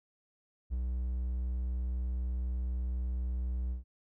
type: tone with ADSR envelope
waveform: triangle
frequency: 62 Hz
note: B1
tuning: 7 cents sharp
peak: -27 dBFS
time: 0.7-3.84 s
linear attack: 34 ms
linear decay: 15 ms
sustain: -2 dB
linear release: 130 ms
effects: none